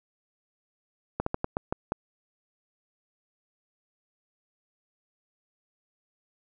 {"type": "slowing click train", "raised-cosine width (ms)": 1, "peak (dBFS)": -13, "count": 7, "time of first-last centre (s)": [1.2, 1.921], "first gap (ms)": 64, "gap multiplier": 1.25, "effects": []}